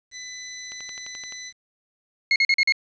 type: tone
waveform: 5% pulse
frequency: 2002 Hz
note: B6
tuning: 23 cents sharp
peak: -21 dBFS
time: 0.11-1.53 s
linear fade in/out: 50 ms
type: click train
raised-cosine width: 0.2 ms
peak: -24 dBFS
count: 8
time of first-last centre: 0.72-1.323 s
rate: 11.6 Hz
type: tone bursts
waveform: 35% pulse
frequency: 2161 Hz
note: C#7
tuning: 45 cents flat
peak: -14 dBFS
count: 5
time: 2.31-2.723 s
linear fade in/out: 2 ms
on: 49 ms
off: 42 ms
effects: resampled to 16000 Hz + 9-bit